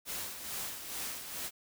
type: noise with tremolo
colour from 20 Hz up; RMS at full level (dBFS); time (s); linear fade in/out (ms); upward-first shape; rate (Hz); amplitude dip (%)
white; -38; 0.05-1.51; 50; sine; 2.3; 55
effects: none